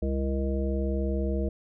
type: harmonic tone with a mistuned harmonic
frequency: 67.1 Hz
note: C2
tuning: 44 cents sharp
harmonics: 1 / 3 / 5 / 7 / 9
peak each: -27 / -32 / -34 / -35 / -37 dBFS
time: 0.02-1.49 s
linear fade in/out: 5 ms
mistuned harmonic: 9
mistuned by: +42 cents
effects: none